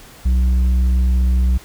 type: tone with tanh clipping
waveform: triangle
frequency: 62.8 Hz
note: B1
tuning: 30 cents sharp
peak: -13 dBFS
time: 0.25-1.58 s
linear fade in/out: 10 ms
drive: 10 dB
effects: pink hiss -42 dBFS RMS until 1.64 s